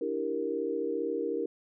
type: chord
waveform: sine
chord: E half-diminished seventh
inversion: third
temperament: equal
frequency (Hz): 293.7 / 329.6 / 392 / 466.2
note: D4 / E4 / G4 / Bb4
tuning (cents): 0 / 0 / 0 / 0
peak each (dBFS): -37 / -36 / -35 / -32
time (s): 0.01-1.46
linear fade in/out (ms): 5
effects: none